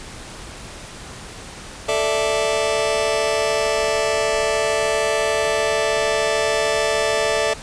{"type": "chord", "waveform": "sawtooth", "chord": "A suspended fourth", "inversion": "none", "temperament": "just", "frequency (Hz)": [440, 586.7, 660], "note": ["A4", "D5", "E5"], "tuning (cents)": [0, -2, 2], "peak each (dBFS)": -18, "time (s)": [1.88, 7.54], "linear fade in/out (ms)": 10, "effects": ["pink hiss -36 dBFS RMS until 7.62 s", "resampled to 22050 Hz"]}